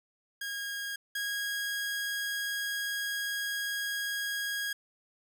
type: tone pair in turn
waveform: sawtooth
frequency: 1633 / 1642.5 Hz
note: G#6 / G#6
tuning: -30 / -20 cents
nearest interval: unison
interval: 10 cents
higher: second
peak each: -31 / -28 dBFS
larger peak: second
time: 0.41-0.96 / 1.15-4.73 s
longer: second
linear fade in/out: 5 ms
effects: none